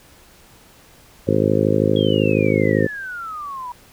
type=harmonic tone; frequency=52.7 Hz; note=G#1; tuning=26 cents sharp; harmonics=2 / 3 / 4 / 5 / 6 / 7 / 8 / 9 / 10; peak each=-23 / -23 / -23 / -23 / -23 / -23 / -23 / -23 / -23 dBFS; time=1.27-2.87 s; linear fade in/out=10 ms
type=exponential sweep; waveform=sine; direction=down; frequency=3330 to 960 Hz; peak=-27 dBFS; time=1.96-3.72 s; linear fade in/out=2 ms
effects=pink hiss -49 dBFS RMS until 3.92 s